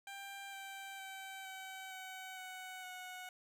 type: tone with pitch steps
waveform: 15% pulse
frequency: 791 / 781.5 / 772 / 762.7 / 753.5 / 744.5 / 735.5 Hz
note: G5 / G5 / G5 / G5 / F#5 / F#5 / F#5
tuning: +15 / -6 / -27 / -48 / +31 / +11 / -11 cents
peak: -40 dBFS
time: 0.07-3.29 s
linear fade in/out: 2 ms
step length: 460 ms
effects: none